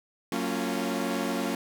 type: chord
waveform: sawtooth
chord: Gb major seventh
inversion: none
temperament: equal with one note detuned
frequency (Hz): 185 / 228.9 / 277.2 / 349.2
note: Gb3 / Bb3 / Db4 / F4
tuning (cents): 0 / -31 / 0 / 0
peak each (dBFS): -31 / -28 / -28 / -31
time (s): 0.32-1.55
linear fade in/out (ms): 2
effects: none